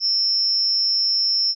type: tone with amplitude modulation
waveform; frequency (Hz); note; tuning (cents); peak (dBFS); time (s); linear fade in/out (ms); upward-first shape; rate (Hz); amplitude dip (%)
sine; 5350; E8; +25; -13; 0-1.55; 50; sine; 200; 85
effects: none